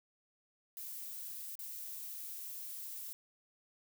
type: noise with dropouts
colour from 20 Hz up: violet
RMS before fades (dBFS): -45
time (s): 0.77-3.13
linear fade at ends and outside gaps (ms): 0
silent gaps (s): 1.554-1.591
effects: none